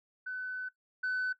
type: tone pair in turn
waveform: sine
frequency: 1507 / 1507 Hz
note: F#6 / F#6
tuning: +31 / +31 cents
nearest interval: unison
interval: 0 cents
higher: neither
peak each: -35 / -28 dBFS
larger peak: second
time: 0.26-0.69 / 1.03-1.33 s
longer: first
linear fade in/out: 10 ms
effects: noise-tail reverb RT60 0.1 s tail -17 dB re dry + tanh soft clip ceiling -28 dBFS